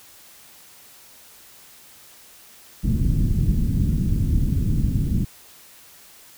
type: low-pass noise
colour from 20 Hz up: pink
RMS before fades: -20 dBFS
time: 2.83-5.25 s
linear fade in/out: 10 ms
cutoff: 230 Hz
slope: 24 dB/octave
effects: white hiss -48 dBFS RMS until 6.37 s